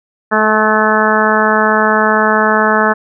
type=harmonic tone with a mistuned harmonic; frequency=215.6 Hz; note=A3; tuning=35 cents flat; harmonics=1 / 2 / 3 / 4 / 5 / 6 / 7 / 8; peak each=-17 / -17 / -17 / -17 / -17 / -17 / -17 / -17 dBFS; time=0.31-2.94 s; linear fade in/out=20 ms; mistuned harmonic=2; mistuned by=+16 cents; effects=none